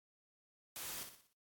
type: noise with echo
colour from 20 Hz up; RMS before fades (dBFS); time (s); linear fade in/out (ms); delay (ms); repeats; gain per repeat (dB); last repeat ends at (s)
white; -45; 0.76-1.03; 0; 60; 5; -7; 1.33
effects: AAC 64 kbps